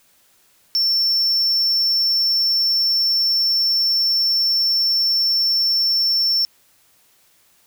triangle tone, 5410 Hz, E8, 44 cents sharp, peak -14 dBFS, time 0.75-6.45 s, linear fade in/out 0 ms, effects white hiss -57 dBFS RMS until 7.66 s

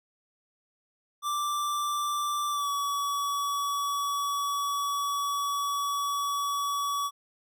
square tone with pitch glide, 1174.7 to 1136.7 Hz, D6 to C#6, 0 to +43 cents, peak -28 dBFS, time 1.22-7.11 s, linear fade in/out 50 ms, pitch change -57 cents, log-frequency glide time 2.5-2.69 s, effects none

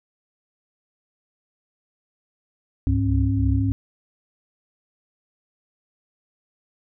sine tone cluster, 67.2 / 70.4 / 102.4 / 269.9 Hz, C2 / C#2 / G#2 / C#4, +47 / +27 / -24 / -46 cents, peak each -25 / -26 / -20 / -24 dBFS, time 2.87-3.72 s, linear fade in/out 0 ms, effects none

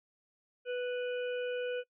harmonic tone, 493.9 Hz, B4, in tune, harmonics 1 / 3 / 5 / 6, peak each -33 / -43 / -47 / -49 dBFS, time 0.65-1.84 s, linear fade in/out 50 ms, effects noise-tail reverb RT60 0.1 s tail -24 dB re dry

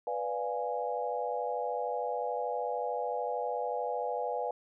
sine chord, B diminished seventh, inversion none, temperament equal, 493.9 / 587.3 / 698.5 / 830.6 Hz, B4 / D5 / F5 / Ab5, 0 / 0 / 0 / 0 cents, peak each -35 / -38 / -37 / -36 dBFS, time 0.07-4.51 s, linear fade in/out 2 ms, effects none

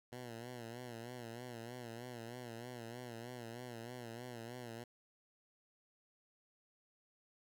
10% pulse tone with vibrato, 119.7 Hz, A#2, 46 cents sharp, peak -38 dBFS, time 0.12-4.84 s, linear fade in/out 5 ms, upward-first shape sine, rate 3.2 Hz, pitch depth 83 cents each way, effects none

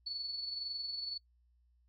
sine tone with amplitude modulation, 4435 Hz, C#8, in tune, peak -35 dBFS, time 0.06-1.18 s, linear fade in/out 10 ms, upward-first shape sine, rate 21.8 Hz, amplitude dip 45%, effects noise-tail reverb RT60 0.1 s tail -24 dB re dry + added 60 Hz sine -67 dBFS peak until 1.88 s

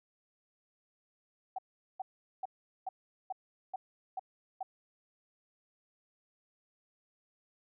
sine tone bursts, 758 Hz, F#5, 42 cents sharp, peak -34 dBFS, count 8, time 1.56-4.63 s, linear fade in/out 5 ms, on 25 ms, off 410 ms, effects none

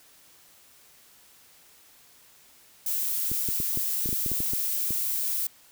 violet noise, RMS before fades -28 dBFS, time 2.86-5.47 s, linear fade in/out 5 ms
clicks, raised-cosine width 3 ms, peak -21 dBFS, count 12, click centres 3.316 / 3.488 / 3.602 / 3.774 / 4.059 / 4.09 / 4.129 / 4.262 / 4.317 / 4.404 / 4.535 / 4.907 s
effects white hiss -56 dBFS RMS until 5.71 s

